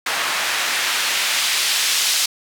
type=noise with band-pass filter sweep; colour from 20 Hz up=white; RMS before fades=-20 dBFS; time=0.06-2.26 s; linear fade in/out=5 ms; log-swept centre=1400 to 4200 Hz; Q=0.8; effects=none